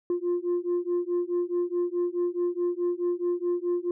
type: beating tone pair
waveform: sine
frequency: 349.2 / 353.9 Hz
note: F4 / F4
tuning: 0 / +23 cents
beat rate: 4.7 Hz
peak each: -26 dBFS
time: 0.1-3.91 s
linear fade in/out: 2 ms
effects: tanh soft clip ceiling -21 dBFS